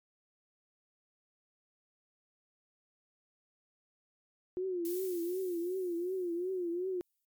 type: tone with vibrato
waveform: sine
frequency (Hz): 358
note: F4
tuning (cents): +43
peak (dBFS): -32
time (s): 4.57-7.01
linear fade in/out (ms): 0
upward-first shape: triangle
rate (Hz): 2.7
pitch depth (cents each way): 120
type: noise with exponential decay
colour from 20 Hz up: violet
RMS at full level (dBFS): -42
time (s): 4.85-7.25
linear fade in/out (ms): 0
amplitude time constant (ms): 520
effects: MP3 96 kbps